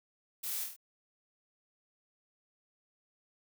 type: noise with echo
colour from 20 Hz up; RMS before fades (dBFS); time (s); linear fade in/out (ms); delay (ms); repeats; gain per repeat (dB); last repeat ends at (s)
blue; -39; 0.43-0.64; 10; 25; 5; -3; 0.765
effects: none